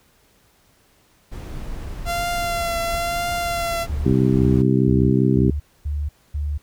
brown noise, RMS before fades -31 dBFS, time 1.31-4.63 s, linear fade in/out 20 ms
sawtooth tone with vibrato, 687 Hz, F5, 29 cents flat, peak -18 dBFS, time 2.05-3.87 s, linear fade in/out 50 ms, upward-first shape triangle, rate 1 Hz, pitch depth 28 cents each way
sine tone bursts, 73.42 Hz, D2, in tune, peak -21 dBFS, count 6, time 3.89-6.58 s, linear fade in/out 10 ms, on 240 ms, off 250 ms
harmonic tone, 65 Hz, C2, 11 cents flat, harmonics 2 / 3 / 4 / 5 / 6, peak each -18 / -20 / -21 / -22 / -23 dBFS, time 4.05-5.51 s, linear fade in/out 10 ms
effects pink hiss -58 dBFS RMS until 6.62 s

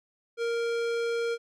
square tone with low-pass filter, 466.2 Hz, A#4, in tune, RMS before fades -29 dBFS, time 0.37-1.38 s, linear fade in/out 50 ms, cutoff 5700 Hz, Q 0.53, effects none

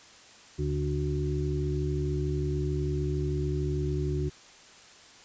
harmonic tone with a mistuned harmonic, 73.42 Hz, D2, in tune, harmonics 1 / 2 / 4 / 5, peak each -31 / -30 / -37 / -33 dBFS, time 0.58-4.3 s, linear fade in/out 20 ms, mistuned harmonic 2, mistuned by -28 cents, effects white hiss -52 dBFS RMS until 5.24 s + resampled to 16000 Hz

